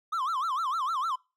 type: tone with vibrato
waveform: triangle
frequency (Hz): 1174.7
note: D6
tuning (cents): 0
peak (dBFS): -25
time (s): 0.12-1.16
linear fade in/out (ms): 10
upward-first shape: sine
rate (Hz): 6.6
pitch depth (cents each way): 260
effects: noise-tail reverb RT60 0.3 s tail -25 dB re dry